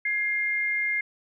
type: tone pair together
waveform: sine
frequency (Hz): 1678 / 2114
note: G#6 / C7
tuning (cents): +17 / +17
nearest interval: major third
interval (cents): 400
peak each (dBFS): -32 / -24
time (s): 0.05-1.01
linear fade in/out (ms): 5
effects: none